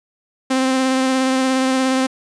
sawtooth tone with vibrato, 261.6 Hz, C4, in tune, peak -11 dBFS, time 0.5-2.07 s, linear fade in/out 10 ms, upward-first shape triangle, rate 17 Hz, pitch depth 20 cents each way, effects resampled to 22050 Hz

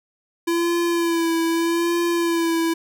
square tone with vibrato, 336.6 Hz, E4, 36 cents sharp, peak -19 dBFS, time 0.47-2.74 s, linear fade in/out 10 ms, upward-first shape sine, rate 0.81 Hz, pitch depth 33 cents each way, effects none

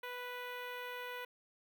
10% pulse tone with notch filter, 493.3 Hz, B4, 2 cents flat, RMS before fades -44 dBFS, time 0.03-1.25 s, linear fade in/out 5 ms, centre 7200 Hz, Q 0.6, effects none

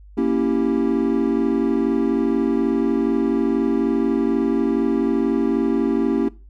triangle chord, A# diminished seventh, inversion none, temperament equal, 233.1 / 277.2 / 329.6 / 392 Hz, A#3 / C#4 / E4 / G4, 0 / 0 / 0 / 0 cents, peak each -20 / -19 / -21 / -22 dBFS, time 0.17-6.29 s, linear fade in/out 10 ms, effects noise-tail reverb RT60 0.3 s tail -19 dB re dry + added 50 Hz sine -41 dBFS peak until 6.49 s

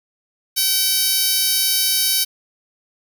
10% pulse tone with high-pass filter, 766 Hz, G5, 40 cents flat, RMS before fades -18 dBFS, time 0.56-2.25 s, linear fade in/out 20 ms, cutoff 5900 Hz, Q 0.96, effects none

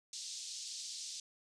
white band-pass noise, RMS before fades -45 dBFS, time 0.13-1.2 s, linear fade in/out 2 ms, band 3900 to 6900 Hz, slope 24 dB/octave, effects resampled to 22050 Hz

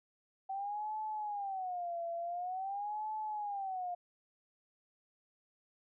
sine tone with vibrato, 765 Hz, G5, 42 cents flat, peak -36 dBFS, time 0.49-3.95 s, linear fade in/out 10 ms, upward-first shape sine, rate 0.47 Hz, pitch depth 210 cents each way, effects none

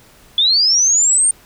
sine linear sweep, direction up, 3411 to 8870 Hz, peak -10 dBFS, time 0.38-1.31 s, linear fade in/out 2 ms, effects pink hiss -47 dBFS RMS until 1.45 s

